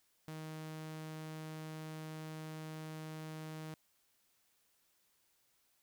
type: tone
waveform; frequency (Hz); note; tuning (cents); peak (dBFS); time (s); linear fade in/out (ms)
sawtooth; 156.9; D#3; +15; -40; 0.28-3.74; 0
effects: white hiss -75 dBFS RMS until 5.82 s